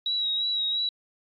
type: tone with vibrato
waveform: sine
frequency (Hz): 3856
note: B7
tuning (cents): -42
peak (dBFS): -24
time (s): 0.06-0.89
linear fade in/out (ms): 2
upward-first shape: sine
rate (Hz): 2.9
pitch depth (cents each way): 32
effects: AAC 64 kbps